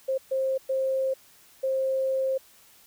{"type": "tone bursts at uneven times", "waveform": "sine", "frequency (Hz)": 530, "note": "C5", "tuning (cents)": 22, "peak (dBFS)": -23, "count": 4, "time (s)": [[0.08, 0.18], [0.31, 0.58], [0.69, 1.14], [1.63, 2.38]], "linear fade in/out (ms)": 10, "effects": ["white hiss -56 dBFS RMS until 2.86 s"]}